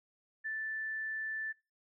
sine tone, 1760 Hz, A6, in tune, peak -35 dBFS, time 0.44-1.53 s, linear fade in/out 20 ms, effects noise-tail reverb RT60 0.3 s tail -24 dB re dry

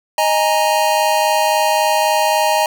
square chord, D# suspended fourth, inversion none, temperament just, 622.3 / 829.7 / 933.4 Hz, D#5 / G#5 / A#5, 0 / -2 / +2 cents, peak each -18 dBFS, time 0.18-2.66 s, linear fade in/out 2 ms, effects 8-bit

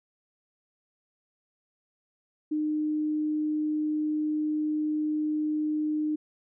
sine tone, 304.9 Hz, D#4, 35 cents flat, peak -25 dBFS, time 2.51-6.16 s, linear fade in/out 10 ms, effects none

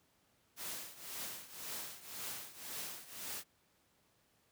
white noise with tremolo, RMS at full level -42 dBFS, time 0.56-3.44 s, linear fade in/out 50 ms, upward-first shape triangle, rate 1.9 Hz, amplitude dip 85%, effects pink hiss -73 dBFS RMS until 4.51 s + high-pass 80 Hz 12 dB/octave

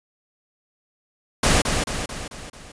pink noise with echo, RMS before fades -17 dBFS, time 1.43-1.62 s, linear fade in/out 5 ms, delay 220 ms, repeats 5, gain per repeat -5 dB, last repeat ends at 2.72 s, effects resampled to 22050 Hz

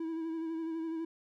triangle tone with vibrato, 325.6 Hz, E4, 21 cents flat, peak -32 dBFS, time 0-1.05 s, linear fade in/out 5 ms, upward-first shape sine, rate 12 Hz, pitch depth 32 cents each way, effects none

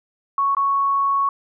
sine tone with dropouts, 1108.7 Hz, C#6, in tune, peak -16 dBFS, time 0.38-1.29 s, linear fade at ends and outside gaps 2 ms, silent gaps 0.549-0.568 s, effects none

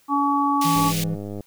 harmonic tone, 283.3 Hz, C#4, 38 cents sharp, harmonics 1 / 3 / 4, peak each -22 / -23 / -21 dBFS, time 0.08-0.93 s, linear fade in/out 50 ms
pink high-pass noise, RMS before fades -29 dBFS, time 0.61-1.04 s, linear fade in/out 5 ms, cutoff 2300 Hz, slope 24 dB/octave
triangle tone, 164.81 Hz, E3, in tune, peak -21 dBFS, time 0.64-1.16 s, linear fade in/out 20 ms
click train, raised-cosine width 2 ms, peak -20 dBFS, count 67, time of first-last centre 0.76-1.407 s, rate 102 Hz
effects white hiss -59 dBFS RMS until 1.46 s

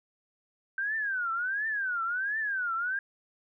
sine tone with vibrato, 1543 Hz, G6, 28 cents flat, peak -28 dBFS, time 0.78-2.99 s, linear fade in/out 2 ms, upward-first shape triangle, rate 1.4 Hz, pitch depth 270 cents each way, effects none

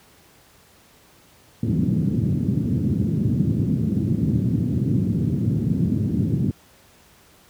pink band-pass noise, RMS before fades -21 dBFS, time 1.63-6.51 s, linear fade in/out 2 ms, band 100 to 260 Hz, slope 24 dB/octave, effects pink hiss -53 dBFS RMS until 7.49 s + high-pass 60 Hz 12 dB/octave

